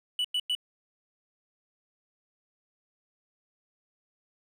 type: tone bursts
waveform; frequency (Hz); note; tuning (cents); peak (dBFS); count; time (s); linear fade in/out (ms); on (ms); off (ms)
triangle; 2960; F#7; 0; -24; 3; 0.19-0.551; 2; 55; 98
effects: 11-bit